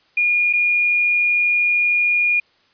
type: tone with dropouts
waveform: sine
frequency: 2431 Hz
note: D#7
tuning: 41 cents flat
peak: -14 dBFS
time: 0.17-2.4 s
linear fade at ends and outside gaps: 5 ms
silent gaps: 0.529-0.534 s
effects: white hiss -58 dBFS RMS until 2.73 s + resampled to 11025 Hz